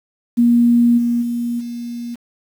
sine tone with level steps, 237.7 Hz, A#3, 34 cents sharp, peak -9 / -14 / -18 / -24 dBFS, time 0.37-2.16 s, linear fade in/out 20 ms, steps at 0.97 / 1.21 / 1.59 s, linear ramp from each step 20 ms, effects 7-bit

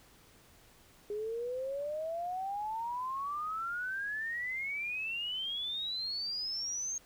sine exponential sweep, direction up, 410 to 6500 Hz, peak -34 dBFS, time 1.1-6.98 s, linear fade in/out 2 ms, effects pink hiss -61 dBFS RMS until 7.05 s

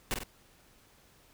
pink noise with echo, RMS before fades -31 dBFS, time 0.11-0.14 s, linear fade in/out 0 ms, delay 47 ms, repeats 2, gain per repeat -5 dB, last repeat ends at 0.234 s, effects pink hiss -62 dBFS RMS until 1.33 s

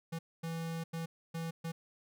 square tone bursts at uneven times, 164.81 Hz, E3, in tune, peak -37 dBFS, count 5, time 0.12-0.19 / 0.43-0.84 / 0.93-1.06 / 1.34-1.51 / 1.64-1.72 s, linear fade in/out 10 ms, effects none

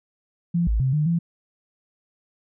sine tone with pitch steps, 171.4 / 54.8 / 131.7 / 151.1 / 168.7 Hz, F3 / A1 / C3 / D3 / E3, -32 / -6 / +12 / +50 / +40 cents, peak -18 dBFS, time 0.54-1.19 s, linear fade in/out 10 ms, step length 130 ms, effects none

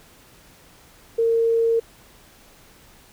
sine tone, 458.1 Hz, A#4, 30 cents flat, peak -16 dBFS, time 1.18-1.8 s, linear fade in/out 10 ms, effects pink hiss -51 dBFS RMS until 3.12 s

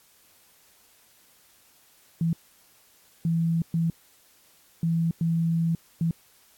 sine tone bursts at uneven times, 165.7 Hz, E3, 9 cents sharp, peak -21 dBFS, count 6, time 2.21-2.33 / 3.25-3.62 / 3.74-3.9 / 4.83-5.11 / 5.21-5.75 / 6.01-6.11 s, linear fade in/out 2 ms, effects white hiss -59 dBFS RMS until 6.57 s + AAC 64 kbps

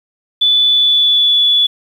sine tone with pitch glide, 3478 to 3432 Hz, A7 to A7, -21 to -44 cents, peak -8 dBFS, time 0.41-1.67 s, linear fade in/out 10 ms, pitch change -23 cents, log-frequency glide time 0.66-1.42 s, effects 7-bit

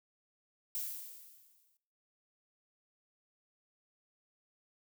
violet noise with exponential decay, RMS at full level -36 dBFS, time 0.75-1.77 s, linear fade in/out 0 ms, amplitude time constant 220 ms, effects noise-tail reverb RT60 0.6 s tail -18 dB re dry

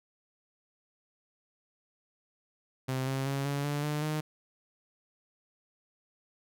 sawtooth tone with pitch steps, 130.81 / 134.33 / 137.95 / 141.66 / 145.48 / 149.4 / 153.42 Hz, C3 / C3 / C#3 / C#3 / D3 / D3 / D#3, 0 / +46 / -8 / +38 / -16 / +30 / -24 cents, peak -26 dBFS, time 2.88-4.21 s, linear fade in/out 10 ms, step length 190 ms, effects none

